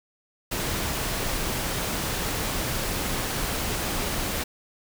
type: noise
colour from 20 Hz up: pink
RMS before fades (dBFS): -28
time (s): 0.51-4.44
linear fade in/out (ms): 10
effects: none